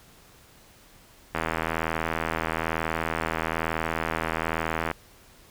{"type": "click train", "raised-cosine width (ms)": 0.5, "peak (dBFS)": -11, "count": 290, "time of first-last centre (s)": [1.35, 4.914], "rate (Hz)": 81.1, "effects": ["pink hiss -54 dBFS RMS until 5.5 s"]}